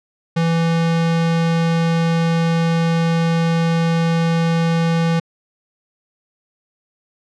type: tone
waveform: square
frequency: 166 Hz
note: E3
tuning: 12 cents sharp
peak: -15 dBFS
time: 0.36-5.2 s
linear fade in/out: 10 ms
effects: low-pass 5000 Hz 12 dB/octave